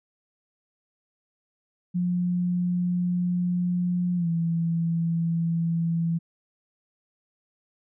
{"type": "tone with pitch glide", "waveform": "sine", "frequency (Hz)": [177.7, 166.76], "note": ["F3", "E3"], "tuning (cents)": [30, 20], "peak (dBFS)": -22, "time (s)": [1.94, 6.19], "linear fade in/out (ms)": 20, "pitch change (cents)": -110, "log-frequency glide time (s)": [4.16, 4.28], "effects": []}